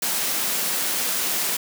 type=high-pass noise; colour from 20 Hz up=white; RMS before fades=-24 dBFS; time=0.02-1.57 s; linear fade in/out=5 ms; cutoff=150 Hz; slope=48 dB/octave; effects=none